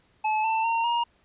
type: tone with pitch steps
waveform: square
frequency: 863 / 889.3 / 916.4 / 944.4 Hz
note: A5 / A5 / A#5 / A#5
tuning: -34 / +18 / -30 / +22 cents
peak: -23 dBFS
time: 0.24-1.04 s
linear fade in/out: 10 ms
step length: 200 ms
effects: pink hiss -64 dBFS RMS until 1.24 s + resampled to 8000 Hz